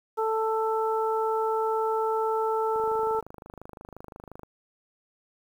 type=harmonic tone; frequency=442 Hz; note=A4; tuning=8 cents sharp; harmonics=1 / 2 / 3; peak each=-26 / -28 / -32 dBFS; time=0.17-3.21 s; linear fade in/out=20 ms
type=click train; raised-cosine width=1 ms; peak=-28 dBFS; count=44; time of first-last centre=2.76-4.433 s; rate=25.7 Hz
effects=9-bit